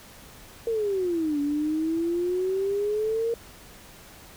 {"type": "exponential two-way sweep", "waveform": "sine", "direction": "down then up", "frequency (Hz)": [467.5, 285.3, 467.5], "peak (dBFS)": -23, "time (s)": [0.67, 3.34], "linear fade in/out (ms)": 2, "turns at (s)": 1.4, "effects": ["pink hiss -48 dBFS RMS until 4.36 s"]}